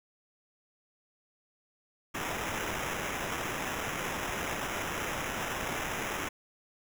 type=noise with sample-and-hold; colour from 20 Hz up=violet; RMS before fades=-35 dBFS; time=2.14-6.29 s; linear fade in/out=10 ms; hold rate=4410 Hz; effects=none